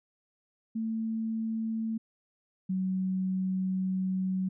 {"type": "tone pair in turn", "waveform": "sine", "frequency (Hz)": [223.1, 187.6], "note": ["A3", "F#3"], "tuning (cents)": [24, 24], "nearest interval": "minor third", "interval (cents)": 300, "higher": "first", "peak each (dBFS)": [-29, -27], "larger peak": "second", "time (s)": [[0.75, 1.98], [2.69, 4.49]], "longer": "second", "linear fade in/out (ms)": 10, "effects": []}